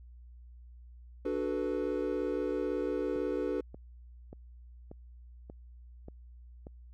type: chord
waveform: triangle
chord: B minor seventh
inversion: first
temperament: equal with one note detuned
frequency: 293.7 / 370 / 436 / 493.9 Hz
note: D4 / F#4 / A4 / B4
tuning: 0 / 0 / -16 / 0 cents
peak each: -34 dBFS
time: 1.25-3.61 s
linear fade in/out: 5 ms
type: click train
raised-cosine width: 2 ms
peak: -32 dBFS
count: 7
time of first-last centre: 3.16-6.669 s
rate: 1.71 Hz
effects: added 60 Hz sine -49 dBFS peak until 6.93 s